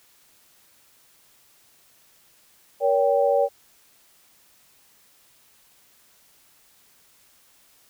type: chord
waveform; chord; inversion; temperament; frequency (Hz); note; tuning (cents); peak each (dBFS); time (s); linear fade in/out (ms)
sine; G diminished; first; just; 470.4 / 564.5 / 784; Bb4 / Db5 / G5; +16 / +31 / 0; -23 / -19 / -24; 2.8-3.49; 50
effects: white hiss -58 dBFS RMS until 7.89 s